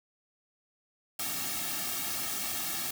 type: noise with comb filter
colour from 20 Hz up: white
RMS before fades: -34 dBFS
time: 1.19-2.91 s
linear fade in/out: 5 ms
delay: 2 ms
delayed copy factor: -1
effects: none